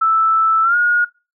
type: tone with pitch glide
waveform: sine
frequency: 1318.5 to 1437.8 Hz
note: E6 to F6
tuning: 0 to +50 cents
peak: -11 dBFS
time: 0.01-1.05 s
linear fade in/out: 10 ms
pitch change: +150 cents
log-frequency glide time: 0.63-0.76 s
effects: noise-tail reverb RT60 0.3 s tail -23 dB re dry